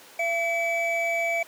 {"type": "tone pair together", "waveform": "triangle", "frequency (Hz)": [676, 2294], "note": ["E5", "D7"], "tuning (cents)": [43, -41], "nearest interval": "octave + major sixth", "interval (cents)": 2116, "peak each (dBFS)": -24, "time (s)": [0.19, 1.43], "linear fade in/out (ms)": 5, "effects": ["pink hiss -48 dBFS RMS until 1.47 s", "high-pass 400 Hz 12 dB/octave"]}